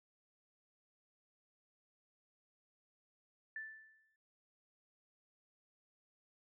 sine tone with exponential decay, 1761 Hz, A6, 1 cent sharp, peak -40 dBFS, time 3.56-4.16 s, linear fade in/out 2 ms, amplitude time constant 130 ms, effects none

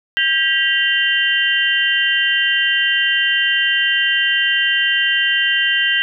sine tone cluster, 1598 / 1938 / 2790 / 3096 Hz, G6 / B6 / F7 / G7, +33 / -33 / -2 / -22 cents, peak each -19 dBFS, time 0.17-6.02 s, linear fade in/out 0 ms, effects none

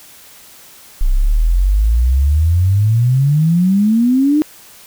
sine exponential sweep, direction up, 30.24 to 309.8 Hz, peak -9 dBFS, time 1.01-4.42 s, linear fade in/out 0 ms, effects white hiss -41 dBFS RMS until 4.86 s

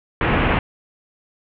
pink low-pass noise, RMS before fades -18 dBFS, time 0.21-0.59 s, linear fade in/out 2 ms, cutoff 2900 Hz, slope 48 dB/octave, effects none

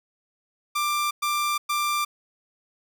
sawtooth tone bursts, 1184 Hz, D6, 14 cents sharp, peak -19 dBFS, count 3, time 0.75-2.05 s, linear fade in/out 10 ms, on 360 ms, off 110 ms, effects none

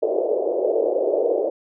white band-pass noise, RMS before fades -21 dBFS, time 0.02-1.5 s, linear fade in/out 10 ms, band 370 to 600 Hz, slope 48 dB/octave, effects none

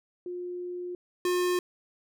sine / square tone pair in turn, 356.3 / 358.6 Hz, F4 / F4, +35 / +46 cents, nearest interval unison, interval 11 cents, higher second, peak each -33 / -25 dBFS, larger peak second, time 0.26-0.95 / 1.25-1.59 s, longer first, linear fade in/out 2 ms, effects none

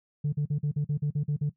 sine tone bursts, 146.83 Hz, D3, in tune, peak -22 dBFS, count 10, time 0.24-1.497 s, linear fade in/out 10 ms, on 87 ms, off 43 ms, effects noise-tail reverb RT60 0.1 s tail -17 dB re dry + tanh soft clip ceiling -22 dBFS

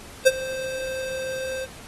square tone with ADSR envelope, 523.3 Hz, C5, in tune, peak -10 dBFS, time 0.25-1.67 s, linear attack 21 ms, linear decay 34 ms, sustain -19 dB, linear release 38 ms, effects pink hiss -44 dBFS RMS until 1.87 s + AAC 32 kbps

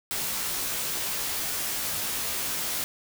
white noise with comb filter, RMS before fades -30 dBFS, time 0.11-2.84 s, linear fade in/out 0 ms, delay 16 ms, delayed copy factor -0.9, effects none

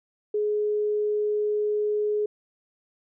sine tone, 420 Hz, G#4, 19 cents sharp, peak -22 dBFS, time 0.34-2.26 s, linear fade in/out 5 ms, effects none

